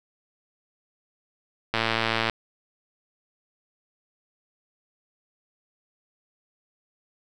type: click train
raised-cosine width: 0.3 ms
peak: -7 dBFS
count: 64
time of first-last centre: 1.74-2.298 s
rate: 113 Hz
effects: none